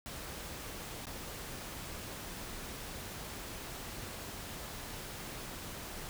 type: noise with dropouts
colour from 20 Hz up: pink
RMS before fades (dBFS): -44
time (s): 0.06-6.09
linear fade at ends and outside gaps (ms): 0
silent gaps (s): 1.055-1.069
effects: none